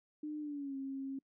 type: tone with pitch glide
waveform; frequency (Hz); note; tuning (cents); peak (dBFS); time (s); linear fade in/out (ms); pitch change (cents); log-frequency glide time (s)
sine; 301.8 to 270.4; D4 to C#4; +47 to -43; -38; 0.23-1.19; 5; -190; 0.4-0.76
effects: noise-tail reverb RT60 0.1 s tail -26 dB re dry